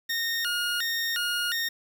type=tone with vibrato; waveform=20% pulse; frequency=1624 Hz; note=G#6; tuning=39 cents flat; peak=-21 dBFS; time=0.09-1.69 s; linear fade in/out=10 ms; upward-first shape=square; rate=1.4 Hz; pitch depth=220 cents each way; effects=8-bit